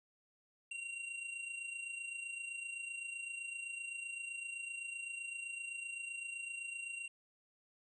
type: tone with amplitude modulation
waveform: square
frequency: 2755 Hz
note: F7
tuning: 24 cents flat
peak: -40 dBFS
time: 0.71-7.08 s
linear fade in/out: 5 ms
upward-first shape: sine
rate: 27.8 Hz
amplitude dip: 55%
effects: resampled to 24000 Hz + 13-bit